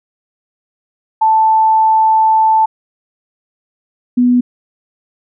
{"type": "tone pair in turn", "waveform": "sine", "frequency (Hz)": [880, 246.2], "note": ["A5", "B3"], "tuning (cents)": [0, -5], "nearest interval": "octave + minor seventh", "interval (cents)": 2205, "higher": "first", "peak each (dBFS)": -7, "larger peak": "neither", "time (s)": [[1.21, 2.66], [4.17, 4.41]], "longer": "first", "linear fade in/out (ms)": 10, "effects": []}